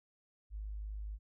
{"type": "tone", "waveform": "sine", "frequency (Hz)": 51.91, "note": "G#1", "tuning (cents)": 0, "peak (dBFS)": -39, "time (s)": [0.5, 1.19], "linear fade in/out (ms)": 50, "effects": []}